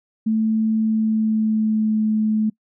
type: tone with pitch glide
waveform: sine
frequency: 220 to 216.2 Hz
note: A3 to A3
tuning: 0 to -30 cents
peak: -16 dBFS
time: 0.26-2.5 s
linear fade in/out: 10 ms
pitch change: -30 cents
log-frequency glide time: 0.78-2.03 s
effects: noise-tail reverb RT60 0.1 s tail -24 dB re dry